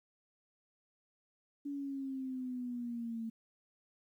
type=exponential sweep; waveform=sine; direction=down; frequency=286.3 to 224 Hz; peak=-37 dBFS; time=1.65-3.3 s; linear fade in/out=10 ms; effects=12-bit